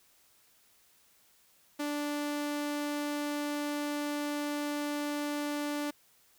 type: tone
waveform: sawtooth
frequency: 292.9 Hz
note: D4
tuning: 5 cents flat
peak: -28 dBFS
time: 1.79-5.91 s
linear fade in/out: 10 ms
effects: white hiss -65 dBFS RMS until 6.38 s